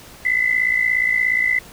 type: tone pair together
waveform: sine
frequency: 2000 / 2057 Hz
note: B6 / C7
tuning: +21 / -30 cents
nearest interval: unison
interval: 49 cents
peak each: -17 / -20 dBFS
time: 0.25-1.59 s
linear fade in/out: 5 ms
effects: pink hiss -42 dBFS RMS until 1.72 s